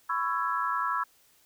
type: chord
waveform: sine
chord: C# minor seventh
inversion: third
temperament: just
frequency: 997.9 / 1108.7 / 1330.5 / 1663.1 Hz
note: B5 / C#6 / E6 / G#6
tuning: +18 / 0 / +16 / +2 cents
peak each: -32 / -32 / -30 / -35 dBFS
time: 0.09-1.04 s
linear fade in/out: 10 ms
effects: white hiss -63 dBFS RMS until 1.45 s